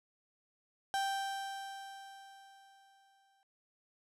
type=tone with exponential decay; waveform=35% pulse; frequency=784 Hz; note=G5; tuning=in tune; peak=-29 dBFS; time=0.94-3.43 s; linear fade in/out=0 ms; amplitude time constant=540 ms; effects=noise-tail reverb RT60 0.6 s tail -24 dB re dry + low-pass 11000 Hz 12 dB/octave